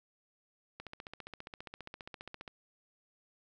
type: click train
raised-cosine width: 0.3 ms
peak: -28 dBFS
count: 26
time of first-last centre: 0.8-2.478 s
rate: 14.9 Hz
effects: none